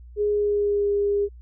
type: tone with pitch glide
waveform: sine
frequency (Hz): 415.3 to 406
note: G#4 to G#4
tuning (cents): 0 to -39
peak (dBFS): -19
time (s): 0.16-1.29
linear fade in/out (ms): 50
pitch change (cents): -39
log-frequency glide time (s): 0.29-0.89
effects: added 60 Hz sine -41 dBFS peak until 1.41 s